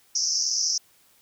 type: band-pass noise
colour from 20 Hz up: pink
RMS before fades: -25 dBFS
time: 0.15-0.78 s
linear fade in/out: 5 ms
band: 5200 to 6100 Hz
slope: 96 dB/octave
effects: white hiss -60 dBFS RMS until 1.21 s